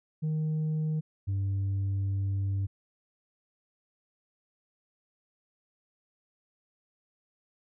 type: tone pair in turn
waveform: sine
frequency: 155.56 / 98 Hz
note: D#3 / G2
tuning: 0 / 0 cents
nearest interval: minor sixth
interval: 800 cents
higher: first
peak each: -24 dBFS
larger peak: neither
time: 0.22-1.01 / 1.27-2.67 s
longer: second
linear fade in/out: 20 ms
effects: tanh soft clip ceiling -26 dBFS